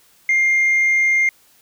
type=tone; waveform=sine; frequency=2113 Hz; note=C7; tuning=16 cents sharp; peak=-11 dBFS; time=0.29-1.29 s; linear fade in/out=2 ms; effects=tanh soft clip ceiling -11 dBFS + white hiss -54 dBFS RMS until 1.61 s